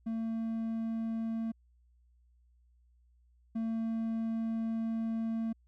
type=tone pair in turn; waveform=triangle; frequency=225.5 / 225.5 Hz; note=A3 / A3; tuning=+43 / +43 cents; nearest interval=unison; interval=0 cents; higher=neither; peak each=-30 / -29 dBFS; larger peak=second; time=0.06-1.52 / 3.55-5.53 s; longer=second; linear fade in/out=10 ms; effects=added 60 Hz sine -63 dBFS peak until 5.67 s